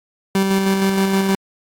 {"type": "tone with tremolo", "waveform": "30% pulse", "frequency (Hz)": 193.8, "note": "G3", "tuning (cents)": -20, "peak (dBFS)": -11, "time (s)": [0.35, 1.35], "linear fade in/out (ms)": 2, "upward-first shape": "square", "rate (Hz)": 6.4, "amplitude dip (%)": 30, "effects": ["AAC 64 kbps"]}